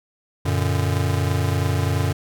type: chord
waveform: square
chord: Gb augmented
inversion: none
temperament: just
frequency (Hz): 92.5 / 115.62 / 144.53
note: Gb2 / Bb2 / D3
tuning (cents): 0 / -14 / -27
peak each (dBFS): -22 / -26 / -25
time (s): 0.45-2.13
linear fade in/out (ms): 10
effects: none